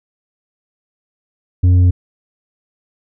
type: tone with tanh clipping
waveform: sine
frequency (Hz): 89.8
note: F2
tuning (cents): +49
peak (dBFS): -8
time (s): 1.63-1.91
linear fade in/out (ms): 10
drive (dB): 5
effects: none